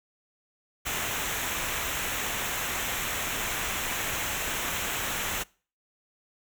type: noise with comb filter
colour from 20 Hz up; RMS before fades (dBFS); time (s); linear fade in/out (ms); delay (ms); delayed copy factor
pink; -31; 0.85-5.44; 20; 0.21; -0.65
effects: noise-tail reverb RT60 0.4 s tail -24 dB re dry